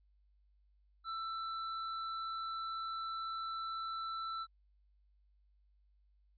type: tone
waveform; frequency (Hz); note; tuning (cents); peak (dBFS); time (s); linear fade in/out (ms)
square; 1331; E6; +16; -39; 1.04-4.47; 50
effects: added 50 Hz sine -67 dBFS peak until 6.37 s + resampled to 11025 Hz